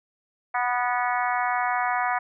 harmonic tone with a mistuned harmonic, 245.8 Hz, B3, 8 cents flat, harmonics 3 / 4 / 5 / 6 / 7 / 8 / 9, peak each -26 / -28 / -30 / -32 / -33 / -34 / -35 dBFS, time 0.54-2.19 s, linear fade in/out 10 ms, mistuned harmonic 8, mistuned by -22 cents, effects none

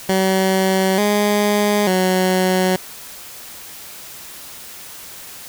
15% pulse tone with pitch steps, 190 / 206.9 / 185.4 Hz, F#3 / G#3 / F#3, +46 / -6 / +4 cents, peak -8 dBFS, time 0.09-2.76 s, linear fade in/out 2 ms, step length 890 ms, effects white hiss -36 dBFS RMS until 5.48 s

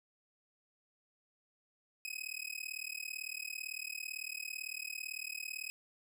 sawtooth tone with amplitude modulation, 2535 Hz, D#7, 32 cents sharp, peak -33 dBFS, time 2.05-5.7 s, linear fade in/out 0 ms, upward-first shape sine, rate 37.9 Hz, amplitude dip 100%, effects none

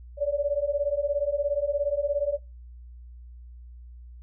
sine beating tone pair, 565 / 582 Hz, C#5 / D5, +33 / -16 cents, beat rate 17 Hz, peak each -27 / -26 dBFS, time 0.17-2.39 s, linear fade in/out 50 ms, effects noise-tail reverb RT60 0.3 s tail -26 dB re dry + added 60 Hz sine -42 dBFS peak until 4.22 s

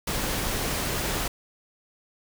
pink noise, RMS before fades -28 dBFS, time 0.07-1.28 s, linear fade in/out 5 ms, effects none

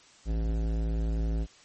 sine tone with hard clipping, 55 Hz, A1, in tune, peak -28 dBFS, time 0.25-1.47 s, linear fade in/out 50 ms, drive 16 dB, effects white hiss -56 dBFS RMS until 1.64 s + MP3 32 kbps

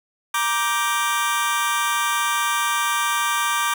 sawtooth chord, G minor, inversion first, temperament just, 940.8 / 1176 / 1568 Hz, Bb5 / D6 / G6, +16 / +2 / 0 cents, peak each -22 / -18 / -22 dBFS, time 0.34-3.74 s, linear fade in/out 5 ms, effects none

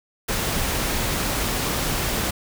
pink noise, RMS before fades -24 dBFS, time 0.28-2.31 s, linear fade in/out 10 ms, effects none

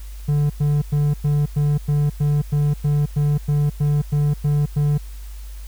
triangle tone bursts, 146.5 Hz, D3, 4 cents flat, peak -13 dBFS, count 15, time 0.28-4.98 s, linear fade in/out 10 ms, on 220 ms, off 100 ms, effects added 50 Hz sine -31 dBFS peak until 5.67 s + white hiss -48 dBFS RMS until 5.67 s

